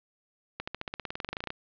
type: accelerating click train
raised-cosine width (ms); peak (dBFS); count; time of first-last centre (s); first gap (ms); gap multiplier
0.3; -18; 19; 0.6-1.504; 75; 0.95
effects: resampled to 11025 Hz + 8-bit